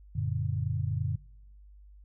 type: chord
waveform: sine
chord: Gb augmented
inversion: none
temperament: just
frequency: 92.5 / 115.62 / 144.53 Hz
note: Gb2 / Bb2 / D3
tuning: 0 / -14 / -27 cents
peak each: -32 dBFS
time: 0.15-1.16 s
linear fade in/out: 10 ms
effects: noise-tail reverb RT60 0.9 s tail -24 dB re dry + added 50 Hz sine -50 dBFS peak until 2.04 s